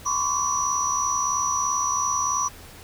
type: tone cluster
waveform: sine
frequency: 1010 / 1088 / 1151 / 5740 / 6010 Hz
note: B5 / C#6 / D6 / F8 / F#8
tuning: +39 / -33 / -35 / +47 / +26 cents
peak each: -28 dBFS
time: 0.05-2.49 s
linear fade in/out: 20 ms
effects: added 83 Hz sine -49 dBFS peak until 2.83 s + pink hiss -45 dBFS RMS until 2.83 s